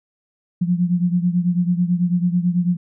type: beating tone pair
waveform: sine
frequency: 174.5 / 183.6 Hz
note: F3 / F#3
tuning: -1 / -13 cents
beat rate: 9.1 Hz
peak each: -17 / -21 dBFS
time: 0.61-2.77 s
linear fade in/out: 10 ms
effects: none